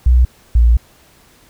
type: tone pair in turn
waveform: sine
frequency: 61.74 / 58.27 Hz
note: B1 / A#1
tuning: 0 / 0 cents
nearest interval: minor second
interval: 100 cents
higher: first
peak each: -6 dBFS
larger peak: neither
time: 0.06-0.25 / 0.55-0.77 s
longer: second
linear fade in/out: 5 ms
effects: pink hiss -49 dBFS RMS until 1.49 s